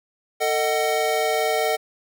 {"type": "chord", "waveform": "square", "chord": "D# diminished", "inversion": "second", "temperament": "just", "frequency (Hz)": [448, 622.3, 746.7], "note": ["A4", "D#5", "F#5"], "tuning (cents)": [31, 0, 16], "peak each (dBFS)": -25, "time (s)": [0.4, 1.77], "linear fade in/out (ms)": 20, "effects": []}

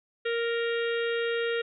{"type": "harmonic tone", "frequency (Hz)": 466.2, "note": "A#4", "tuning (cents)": 0, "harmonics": [1, 3, 4, 5, 6, 7, 8], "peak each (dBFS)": [-27, -35, -36, -42, -40, -42, -44], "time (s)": [0.25, 1.62], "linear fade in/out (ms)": 10, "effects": []}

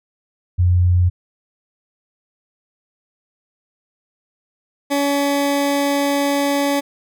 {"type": "tone pair in turn", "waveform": ["sine", "20% pulse"], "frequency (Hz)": [89.2, 282.9], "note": ["F2", "C#4"], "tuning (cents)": [37, 35], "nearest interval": "octave + minor sixth", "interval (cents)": 1998, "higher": "second", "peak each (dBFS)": -11, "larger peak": "neither", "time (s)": [[0.58, 1.1], [4.9, 6.81]], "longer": "second", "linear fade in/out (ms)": 20, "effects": []}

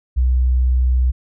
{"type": "tone", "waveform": "sine", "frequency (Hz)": 62.9, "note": "B1", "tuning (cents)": 32, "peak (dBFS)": -12, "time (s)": [0.16, 1.12], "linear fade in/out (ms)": 20, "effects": []}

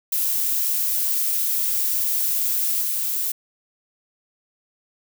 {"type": "noise with level steps", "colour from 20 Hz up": "violet", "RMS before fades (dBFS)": [-22, -24], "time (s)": [0.12, 3.32], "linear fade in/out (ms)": 5, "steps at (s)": 2.81, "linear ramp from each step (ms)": 5, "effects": []}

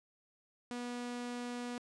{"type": "tone", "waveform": "sawtooth", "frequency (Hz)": 243.2, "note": "B3", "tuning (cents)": -26, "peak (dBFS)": -35, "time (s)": [0.71, 1.78], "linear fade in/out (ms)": 0, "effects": ["resampled to 22050 Hz"]}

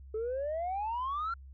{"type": "exponential sweep", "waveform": "sine", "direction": "up", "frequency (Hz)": [425.7, 1396.9], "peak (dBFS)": -30, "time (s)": [0.14, 1.34], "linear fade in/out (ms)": 5, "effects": ["tanh soft clip ceiling -29 dBFS", "added 67 Hz sine -47 dBFS peak until 1.53 s"]}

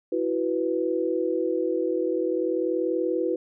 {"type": "chord", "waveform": "sine", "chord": "E suspended second", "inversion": "none", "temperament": "equal", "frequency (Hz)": [329.6, 370, 493.9], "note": ["E4", "F#4", "B4"], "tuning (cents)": [0, 0, 0], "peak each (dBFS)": -27, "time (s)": [0.12, 3.36], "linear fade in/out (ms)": 5, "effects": []}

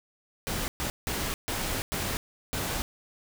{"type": "noise bursts at uneven times", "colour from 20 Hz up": "pink", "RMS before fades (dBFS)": -31, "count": 6, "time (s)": [[0.47, 0.68], [0.8, 0.9], [1.07, 1.34], [1.48, 1.82], [1.92, 2.17], [2.53, 2.82]], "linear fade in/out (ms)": 0, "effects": []}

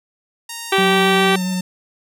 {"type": "tone with pitch glide", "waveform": "5% pulse", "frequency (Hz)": [929, 898.9], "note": ["A#5", "A5"], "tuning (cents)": [-6, 37], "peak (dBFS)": -16, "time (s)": [0.49, 1.61], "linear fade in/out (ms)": 5, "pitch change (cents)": -57, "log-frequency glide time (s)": [0.9, 1.49]}
{"type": "harmonic tone", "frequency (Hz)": 387.5, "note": "G4", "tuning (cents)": -20, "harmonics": [1, 2, 3, 4, 5, 6, 7, 8, 9, 10], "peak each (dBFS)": [-17, -20, -22, -23, -24, -25, -25, -26, -27, -27], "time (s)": [0.72, 1.36], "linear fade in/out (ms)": 5}
{"type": "tone with vibrato", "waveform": "triangle", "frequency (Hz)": 185, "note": "F#3", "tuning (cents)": 0, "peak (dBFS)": -17, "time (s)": [0.78, 1.61], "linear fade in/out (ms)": 5, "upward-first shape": "sine", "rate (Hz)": 7.3, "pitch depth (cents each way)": 20}
{"effects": []}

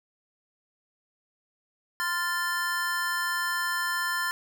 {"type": "chord", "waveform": "square", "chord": "F major", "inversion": "second", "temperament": "equal with one note detuned", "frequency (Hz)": [1035.7, 1396.9, 1760], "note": ["C6", "F6", "A6"], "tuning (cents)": [-18, 0, 0], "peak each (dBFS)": [-33, -33, -30], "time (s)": [2, 4.31], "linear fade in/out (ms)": 0, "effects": []}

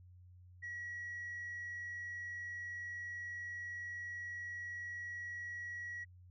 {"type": "tone", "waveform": "sine", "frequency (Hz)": 1919, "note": "A#6", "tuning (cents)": 50, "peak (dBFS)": -40, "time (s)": [0.62, 6.05], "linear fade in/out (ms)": 20, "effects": ["tanh soft clip ceiling -39 dBFS", "added 90 Hz sine -56 dBFS peak until 6.3 s"]}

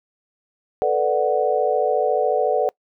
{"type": "chord", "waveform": "sine", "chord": "B minor seventh", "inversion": "third", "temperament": "equal", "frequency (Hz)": [440, 493.9, 587.3, 740], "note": ["A4", "B4", "D5", "F#5"], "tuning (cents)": [0, 0, 0, 0], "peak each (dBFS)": -22, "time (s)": [0.82, 2.69], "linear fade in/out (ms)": 0, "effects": ["noise-tail reverb RT60 0.1 s tail -25 dB re dry"]}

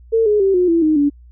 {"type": "tone with pitch steps", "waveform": "sine", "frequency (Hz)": [451.5, 418.8, 388.5, 360.4, 334.4, 310.2, 287.7], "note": ["A4", "G#4", "G4", "F#4", "E4", "D#4", "D4"], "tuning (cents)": [45, 15, -16, -45, 25, -5, -36], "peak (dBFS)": -11, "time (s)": [0.12, 1.1], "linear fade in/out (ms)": 20, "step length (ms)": 140, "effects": ["added 60 Hz sine -40 dBFS peak until 1.31 s"]}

